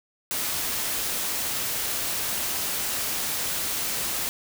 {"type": "noise", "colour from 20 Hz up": "white", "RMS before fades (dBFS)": -28, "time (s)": [0.31, 4.29], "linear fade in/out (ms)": 0, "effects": []}